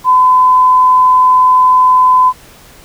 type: tone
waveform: sine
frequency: 1014 Hz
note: B5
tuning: 45 cents sharp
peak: -4 dBFS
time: 0.04-2.33 s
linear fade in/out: 50 ms
effects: pink hiss -39 dBFS RMS until 2.84 s